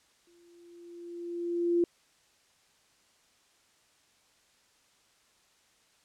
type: tone with exponential growth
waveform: sine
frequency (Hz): 344.8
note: F4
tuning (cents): -22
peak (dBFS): -21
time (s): 0.27-1.84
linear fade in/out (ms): 2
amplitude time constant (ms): 340
effects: white hiss -66 dBFS RMS until 6.04 s + low-pass 8000 Hz 12 dB/octave